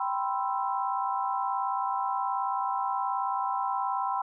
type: chord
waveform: sine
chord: C major seventh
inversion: second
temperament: equal with one note detuned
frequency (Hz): 784 / 987.8 / 1046.5 / 1326.1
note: G5 / B5 / C6 / E6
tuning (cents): 0 / 0 / 0 / +10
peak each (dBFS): -31 / -31 / -33 / -36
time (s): 0-4.22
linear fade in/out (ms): 5
effects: none

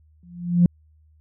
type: tone with exponential growth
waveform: sine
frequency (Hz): 174.61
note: F3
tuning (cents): 0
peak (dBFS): -8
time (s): 0.23-0.66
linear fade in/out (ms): 2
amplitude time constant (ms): 93
effects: tanh soft clip ceiling -6 dBFS + added 77 Hz sine -53 dBFS peak until 1.2 s

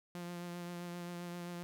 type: tone with vibrato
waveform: sawtooth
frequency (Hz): 174.61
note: F3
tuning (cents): 0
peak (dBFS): -38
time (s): 0.15-1.63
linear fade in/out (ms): 0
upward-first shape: triangle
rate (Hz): 7.6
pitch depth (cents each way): 22
effects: none

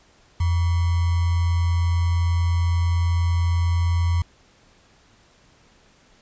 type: tone with sample-and-hold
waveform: sine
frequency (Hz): 85.6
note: F2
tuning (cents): -34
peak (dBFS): -17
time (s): 0.4-4.22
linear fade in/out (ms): 5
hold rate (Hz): 1050
effects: pink hiss -56 dBFS RMS until 6.21 s + resampled to 16000 Hz

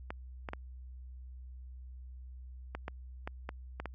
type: clicks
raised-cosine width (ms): 0.5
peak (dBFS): -23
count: 9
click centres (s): 0.105 / 0.488 / 0.534 / 2.75 / 2.881 / 3.275 / 3.491 / 3.8 / 3.857
effects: added 63 Hz sine -45 dBFS peak until 3.94 s

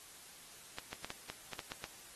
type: clicks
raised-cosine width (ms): 0.2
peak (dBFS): -23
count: 9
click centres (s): 0.785 / 0.93 / 1.046 / 1.104 / 1.3 / 1.533 / 1.592 / 1.719 / 1.841
effects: white hiss -55 dBFS RMS until 2.15 s + AAC 32 kbps

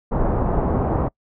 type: low-pass noise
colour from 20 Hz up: pink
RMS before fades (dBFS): -20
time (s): 0.11-1.09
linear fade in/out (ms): 20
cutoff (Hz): 1000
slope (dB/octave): 24
effects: noise-tail reverb RT60 0.1 s tail -26 dB re dry

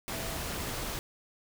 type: tone in noise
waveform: sine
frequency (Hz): 659.3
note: E5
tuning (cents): 0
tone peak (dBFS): -45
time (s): 0.13-0.37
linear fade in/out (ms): 0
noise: pink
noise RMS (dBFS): -36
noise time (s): 0.08-0.99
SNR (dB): -12
effects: none

